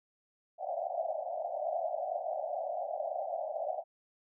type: band-pass noise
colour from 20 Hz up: pink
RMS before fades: -36 dBFS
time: 0.58-3.84 s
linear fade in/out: 50 ms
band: 590 to 760 Hz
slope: 96 dB/octave
effects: none